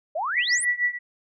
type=exponential sweep; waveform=sine; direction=up; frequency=578 to 10860 Hz; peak=-24 dBFS; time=0.15-0.65 s; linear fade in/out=10 ms
type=tone with tremolo; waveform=sine; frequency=1951 Hz; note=B6; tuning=22 cents flat; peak=-17 dBFS; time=0.34-0.99 s; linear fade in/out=50 ms; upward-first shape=triangle; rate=6.4 Hz; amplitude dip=95%
effects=none